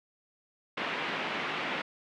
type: band-pass noise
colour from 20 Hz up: white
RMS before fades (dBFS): -34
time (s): 0.77-1.82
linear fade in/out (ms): 5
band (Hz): 150 to 2800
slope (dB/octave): 24
effects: none